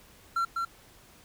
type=tone with echo; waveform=triangle; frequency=1361 Hz; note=F6; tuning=45 cents flat; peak=-23 dBFS; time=0.36-0.45 s; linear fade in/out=5 ms; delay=200 ms; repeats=1; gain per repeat=-3 dB; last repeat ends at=0.65 s; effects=pink hiss -56 dBFS RMS until 1.24 s